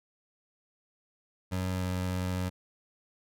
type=tone with pitch glide; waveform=25% pulse; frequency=92.5 to 91.6 Hz; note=F#2 to F#2; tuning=0 to -17 cents; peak=-26 dBFS; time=1.51-2.5 s; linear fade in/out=20 ms; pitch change=-17 cents; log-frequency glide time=1.76-1.82 s; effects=none